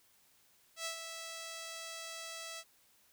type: tone with ADSR envelope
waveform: 5% pulse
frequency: 657 Hz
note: E5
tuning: 6 cents flat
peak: -25 dBFS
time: 0.76-2.64 s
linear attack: 95 ms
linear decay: 100 ms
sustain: -7 dB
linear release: 51 ms
effects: white hiss -68 dBFS RMS until 3.12 s